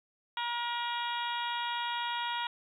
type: harmonic tone with a mistuned harmonic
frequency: 476 Hz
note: A#4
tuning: 36 cents sharp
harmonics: 2 / 3 / 4 / 5 / 6 / 7 / 8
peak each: -34 / -40 / -42 / -45 / -43 / -40 / -44 dBFS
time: 0.37-2.47 s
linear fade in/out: 2 ms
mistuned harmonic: 8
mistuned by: -24 cents
effects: 11-bit